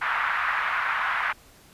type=band-pass noise; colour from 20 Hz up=white; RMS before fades=-26 dBFS; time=0.01-1.33 s; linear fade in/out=10 ms; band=1000 to 1800 Hz; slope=24 dB/octave; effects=pink hiss -53 dBFS RMS until 1.73 s + resampled to 32000 Hz